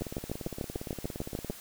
two click trains, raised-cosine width 2 ms, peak -19 / -24 dBFS, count 11 / 27, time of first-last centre 0.02-1.499 / 0.01-1.504 s, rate 6.76 / 17.4 Hz, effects white hiss -48 dBFS RMS until 1.6 s

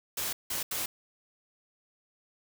white noise bursts at uneven times, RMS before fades -33 dBFS, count 3, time 0.17-0.33 / 0.5-0.63 / 0.71-0.86 s, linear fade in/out 5 ms, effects none

